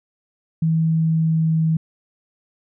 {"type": "tone with pitch glide", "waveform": "sine", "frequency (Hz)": [161.6, 160.39], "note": ["E3", "E3"], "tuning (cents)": [-34, -47], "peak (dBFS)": -15, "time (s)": [0.62, 1.77], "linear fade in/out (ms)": 5, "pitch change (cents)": -13, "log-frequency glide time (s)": [0.82, 1.65], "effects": []}